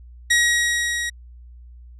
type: tone with level ramp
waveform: sawtooth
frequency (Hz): 1900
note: A#6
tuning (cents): +33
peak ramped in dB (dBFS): -10 to -20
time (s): 0.3-1.1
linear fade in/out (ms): 10
effects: added 60 Hz sine -40 dBFS peak until 1.99 s + resampled to 24000 Hz